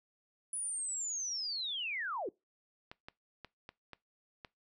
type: linear sweep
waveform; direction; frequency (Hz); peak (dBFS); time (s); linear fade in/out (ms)
sine; down; 10000 to 314.9; -35; 0.53-2.29; 2
type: clicks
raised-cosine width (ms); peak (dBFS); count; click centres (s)
0.3; -30; 6; 2.915 / 3.085 / 3.447 / 3.691 / 3.933 / 4.448
effects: noise-tail reverb RT60 0.2 s tail -22 dB re dry